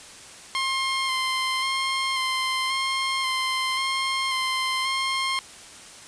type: tone with vibrato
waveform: 15% pulse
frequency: 1054 Hz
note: C6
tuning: 12 cents sharp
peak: -17 dBFS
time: 0.55-5.39 s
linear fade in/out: 0 ms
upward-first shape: square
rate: 0.93 Hz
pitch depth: 16 cents each way
effects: white hiss -44 dBFS RMS until 6.07 s + resampled to 22050 Hz